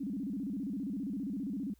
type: tone with vibrato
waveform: sine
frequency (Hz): 235.8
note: A#3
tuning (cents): +20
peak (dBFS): -34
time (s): 0-1.74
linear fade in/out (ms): 10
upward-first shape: square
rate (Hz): 15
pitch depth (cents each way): 270
effects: added 60 Hz sine -63 dBFS peak until 1.79 s + white hiss -73 dBFS RMS until 1.79 s